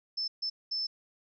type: tone bursts at uneven times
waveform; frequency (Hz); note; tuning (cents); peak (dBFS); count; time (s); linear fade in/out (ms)
sine; 5274; E8; 0; -30; 3; 0.17-0.28 / 0.42-0.5 / 0.71-0.87; 10
effects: none